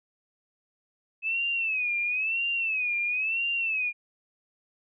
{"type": "tone with vibrato", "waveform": "sine", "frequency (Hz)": 2582, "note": "E7", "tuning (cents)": -37, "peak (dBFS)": -25, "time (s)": [1.22, 3.93], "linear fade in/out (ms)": 50, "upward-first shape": "sine", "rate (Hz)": 0.99, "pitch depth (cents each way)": 130, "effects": []}